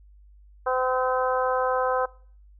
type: harmonic tone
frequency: 256.1 Hz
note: C4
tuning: 37 cents flat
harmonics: 2 / 3 / 4 / 5 / 6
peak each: -25 / -28 / -28 / -30 / -34 dBFS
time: 0.66-2.06 s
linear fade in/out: 10 ms
effects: noise-tail reverb RT60 0.5 s tail -23 dB re dry + added 50 Hz sine -49 dBFS peak until 2.59 s